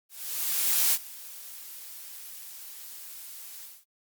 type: noise with ADSR envelope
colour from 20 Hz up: blue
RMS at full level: -22 dBFS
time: 0.09-3.85 s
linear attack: 840 ms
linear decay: 49 ms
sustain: -21 dB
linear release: 230 ms
effects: Opus 48 kbps